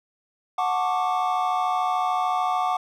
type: chord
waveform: triangle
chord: D major seventh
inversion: first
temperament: just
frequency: 734.2 / 881 / 1101.2 / 1174.7 Hz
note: F#5 / A5 / C#6 / D6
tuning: -14 / +2 / -12 / 0 cents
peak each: -22 / -28 / -28 / -25 dBFS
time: 0.58-2.77 s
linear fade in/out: 5 ms
effects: none